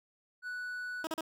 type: tone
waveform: triangle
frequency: 1480 Hz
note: F#6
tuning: in tune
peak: -35 dBFS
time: 0.42-1.06 s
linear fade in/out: 50 ms
type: tone bursts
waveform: 15% pulse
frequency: 320 Hz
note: D#4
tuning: 49 cents sharp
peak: -27 dBFS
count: 3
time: 1.04-1.209 s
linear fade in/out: 2 ms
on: 31 ms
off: 38 ms
effects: none